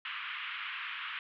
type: band-pass noise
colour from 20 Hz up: white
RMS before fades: -40 dBFS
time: 0.05-1.19 s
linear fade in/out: 2 ms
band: 1100 to 3100 Hz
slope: 48 dB/octave
effects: none